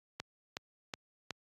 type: click train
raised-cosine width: 0.2 ms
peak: -20 dBFS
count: 4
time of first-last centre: 0.2-1.307 s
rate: 2.71 Hz
effects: high-pass 80 Hz 12 dB/octave + AAC 32 kbps